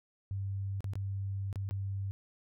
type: tone with dropouts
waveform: sine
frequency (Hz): 98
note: G2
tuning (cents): 0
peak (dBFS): -33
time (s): 0.31-2.11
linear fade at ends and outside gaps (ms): 0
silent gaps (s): 0.806-0.843 / 0.935-0.955 / 1.528-1.558 / 1.69-1.71
effects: none